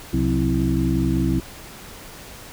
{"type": "harmonic tone with a mistuned harmonic", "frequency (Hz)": 65.41, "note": "C2", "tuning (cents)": 0, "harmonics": [1, 2, 3, 4, 5], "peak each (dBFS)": [-24, -24, -24, -24, -24], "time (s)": [0.13, 1.4], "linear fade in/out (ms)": 5, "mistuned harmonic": 3, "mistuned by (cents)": -130, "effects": ["pink hiss -40 dBFS RMS until 2.52 s"]}